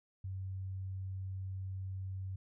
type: tone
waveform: sine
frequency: 95 Hz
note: F#2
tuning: 46 cents sharp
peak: -38 dBFS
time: 0.24-2.36 s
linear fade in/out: 5 ms
effects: none